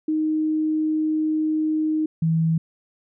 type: tone pair in turn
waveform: sine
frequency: 311.1 / 162.34 Hz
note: D#4 / E3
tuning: 0 / -26 cents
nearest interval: major seventh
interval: 1126 cents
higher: first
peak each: -19 / -17 dBFS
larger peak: second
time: 0.08-2.06 / 2.22-2.58 s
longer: first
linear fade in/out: 5 ms
effects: none